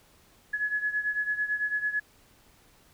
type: beating tone pair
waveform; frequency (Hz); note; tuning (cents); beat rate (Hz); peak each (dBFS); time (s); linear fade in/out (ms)
sine; 1693 / 1702; G#6 / G#6; +33 / +42; 9; -28 / -32; 0.53-2; 10
effects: pink hiss -60 dBFS RMS until 2.93 s